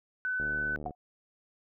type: tone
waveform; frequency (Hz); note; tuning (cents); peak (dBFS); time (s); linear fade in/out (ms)
sine; 1506; F#6; +30; -29; 0.25-0.76; 0
type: click train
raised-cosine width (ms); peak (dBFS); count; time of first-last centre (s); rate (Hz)
2; -29; 39; 0.4-0.908; 74.8
type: tone with exponential decay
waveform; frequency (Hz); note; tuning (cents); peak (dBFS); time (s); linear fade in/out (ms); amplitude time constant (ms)
sine; 724; F#5; -38; -28; 0.86-0.95; 1; 19
effects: none